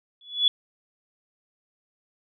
sine tone with exponential growth, 3414 Hz, G#7, 47 cents sharp, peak -13 dBFS, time 0.21-0.48 s, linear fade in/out 2 ms, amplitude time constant 58 ms, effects none

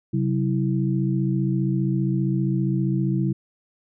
sine tone cluster, 134.7 / 189.8 / 326.8 Hz, C#3 / F#3 / E4, -49 / +44 / -15 cents, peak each -22 / -24 / -27 dBFS, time 0.13-3.33 s, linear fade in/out 10 ms, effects none

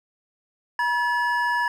triangle tone pair together, 963.6 / 1717 Hz, B5 / A6, -43 / -43 cents, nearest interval minor seventh, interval 1000 cents, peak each -21 / -22 dBFS, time 0.79-1.68 s, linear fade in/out 2 ms, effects none

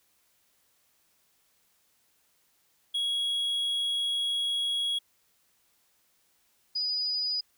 triangle / sine tone pair in turn, 3322 / 4944 Hz, G#7 / D#8, 0 / -12 cents, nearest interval perfect fifth, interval 688 cents, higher second, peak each -25 / -27 dBFS, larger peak first, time 2.94-4.99 / 6.75-7.41 s, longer first, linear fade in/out 10 ms, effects white hiss -69 dBFS RMS until 7.57 s

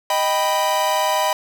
45% pulse chord, Eb augmented, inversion none, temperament equal, 622.3 / 784 / 987.8 Hz, Eb5 / G5 / B5, 0 / 0 / 0 cents, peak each -22 / -23 / -20 dBFS, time 0.1-1.33 s, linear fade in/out 2 ms, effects none

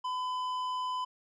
sine tone with tanh clipping, 1008 Hz, B5, 35 cents sharp, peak -33 dBFS, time 0.04-1.05 s, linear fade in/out 10 ms, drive 10 dB, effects none

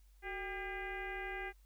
sine tone with frequency modulation, 1197 Hz, D6, 33 cents sharp, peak -39 dBFS, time 0.22-1.53 s, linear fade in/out 50 ms, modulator 411 Hz, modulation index 2.7, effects added 48 Hz sine -60 dBFS peak until 1.65 s + white hiss -75 dBFS RMS until 1.65 s

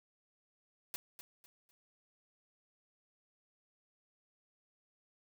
white noise with echo, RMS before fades -41 dBFS, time 0.94-0.96 s, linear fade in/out 0 ms, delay 250 ms, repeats 3, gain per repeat -10 dB, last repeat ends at 1.71 s, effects none

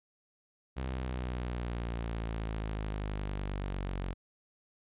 sawtooth exponential sweep, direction down, 65.41 to 45.82 Hz, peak -30 dBFS, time 0.76-4.14 s, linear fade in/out 20 ms, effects resampled to 8000 Hz

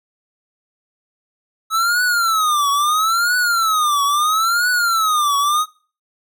square tone with vibrato, 1292 Hz, E6, 35 cents flat, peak -15 dBFS, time 1.7-5.66 s, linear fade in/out 50 ms, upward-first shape triangle, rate 0.75 Hz, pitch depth 250 cents each way, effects noise-tail reverb RT60 0.4 s tail -23 dB re dry

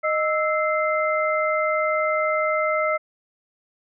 sine tone cluster, 619 / 1312 / 2080 Hz, D#5 / E6 / C7, -9 / -9 / -11 cents, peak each -22 / -24 / -26 dBFS, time 0.03-2.98 s, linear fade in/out 20 ms, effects none

